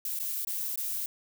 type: noise with dropouts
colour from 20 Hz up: violet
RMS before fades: -33 dBFS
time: 0.05-1.06 s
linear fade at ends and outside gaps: 2 ms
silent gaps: 0.191-0.198 / 0.449-0.471 / 0.758-0.775 s
effects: none